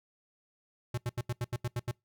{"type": "tone bursts", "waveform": "square", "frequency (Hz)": 120.9, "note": "B2", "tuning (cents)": -36, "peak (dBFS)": -31, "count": 9, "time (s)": [0.94, 1.913], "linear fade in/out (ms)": 5, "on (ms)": 37, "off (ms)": 80, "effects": ["noise-tail reverb RT60 0.2 s tail -25 dB re dry"]}